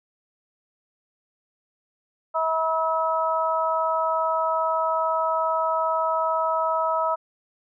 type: harmonic tone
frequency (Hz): 322.4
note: E4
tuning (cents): -38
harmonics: 2 / 3 / 4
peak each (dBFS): -25 / -25 / -25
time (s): 2.34-7.16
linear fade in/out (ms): 20
effects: none